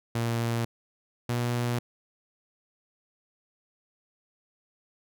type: tone pair in turn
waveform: sawtooth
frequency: 116.54 / 120.51 Hz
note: A#2 / B2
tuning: 0 / -42 cents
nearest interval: minor second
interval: 58 cents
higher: second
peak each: -22 dBFS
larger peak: neither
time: 0.15-0.65 / 1.29-1.79 s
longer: neither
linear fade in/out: 5 ms
effects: none

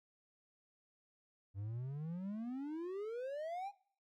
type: exponential sweep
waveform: triangle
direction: up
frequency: 95.5 to 830.6 Hz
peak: -38 dBFS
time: 1.54-3.72 s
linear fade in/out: 50 ms
effects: noise-tail reverb RT60 0.5 s tail -20 dB re dry

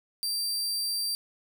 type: tone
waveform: sawtooth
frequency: 4699 Hz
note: D8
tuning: in tune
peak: -25 dBFS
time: 0.23-1.15 s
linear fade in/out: 0 ms
effects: none

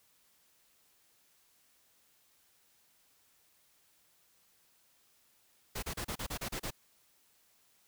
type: noise bursts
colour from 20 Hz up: pink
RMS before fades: -38 dBFS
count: 9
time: 5.75-6.707 s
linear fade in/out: 10 ms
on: 77 ms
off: 33 ms
effects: white hiss -69 dBFS RMS until 7.87 s

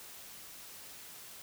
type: silence
effects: white hiss -50 dBFS RMS until 1.42 s

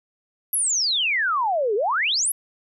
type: exponential two-way sweep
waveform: sine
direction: down then up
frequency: 11770 to 391.2 to 11770 Hz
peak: -19 dBFS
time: 0.53-2.32 s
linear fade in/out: 5 ms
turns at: 1.75 s
effects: none

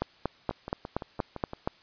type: two click trains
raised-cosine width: 1 ms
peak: -13 / -22 dBFS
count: 8 / 7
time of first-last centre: 0.02-1.675 / 0.51-1.534 s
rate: 4.23 / 5.86 Hz
effects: white hiss -58 dBFS RMS until 1.82 s + resampled to 11025 Hz

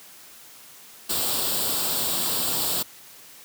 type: noise with comb filter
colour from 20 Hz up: white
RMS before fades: -25 dBFS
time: 1.09-2.83 s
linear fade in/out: 10 ms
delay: 0.24 ms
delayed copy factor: +0.65
effects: white hiss -47 dBFS RMS until 3.44 s + high-pass 100 Hz 12 dB/octave

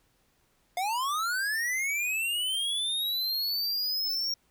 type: linear sweep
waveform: square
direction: up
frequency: 698.5 to 5590 Hz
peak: -28 dBFS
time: 0.77-4.34 s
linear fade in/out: 2 ms
effects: pink hiss -69 dBFS RMS until 4.5 s

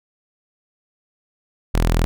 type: tone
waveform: sawtooth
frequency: 41.42 Hz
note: E1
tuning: 9 cents sharp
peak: -11 dBFS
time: 1.74-2.05 s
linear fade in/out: 0 ms
effects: none

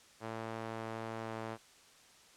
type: tone with band-pass filter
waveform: sawtooth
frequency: 112.4 Hz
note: A2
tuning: 37 cents sharp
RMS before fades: -42 dBFS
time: 0.2-1.58 s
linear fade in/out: 50 ms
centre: 840 Hz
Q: 0.71
effects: white hiss -61 dBFS RMS until 2.36 s + low-pass 8000 Hz 12 dB/octave

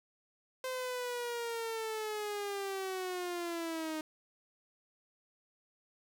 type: linear sweep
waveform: sawtooth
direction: down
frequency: 518 to 309.2 Hz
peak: -32 dBFS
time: 0.64-4.01 s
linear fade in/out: 2 ms
effects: none

